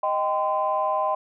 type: chord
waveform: sine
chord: C minor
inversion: first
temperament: equal with one note detuned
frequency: 622.3 / 784 / 1026.2 Hz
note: Eb5 / G5 / C6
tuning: 0 / 0 / -34 cents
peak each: -25 / -26 / -24 dBFS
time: 0.03-1.15 s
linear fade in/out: 5 ms
effects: tanh soft clip ceiling -12 dBFS